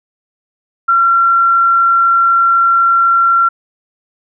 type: tone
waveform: sine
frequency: 1366 Hz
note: F6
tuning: 39 cents flat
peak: -7 dBFS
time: 0.88-3.49 s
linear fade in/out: 10 ms
effects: none